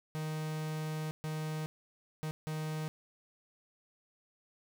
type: tone bursts at uneven times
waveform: 45% pulse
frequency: 155.56 Hz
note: D#3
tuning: in tune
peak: -35 dBFS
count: 4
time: 0.15-1.11 / 1.24-1.66 / 2.23-2.31 / 2.47-2.88 s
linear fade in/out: 0 ms
effects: none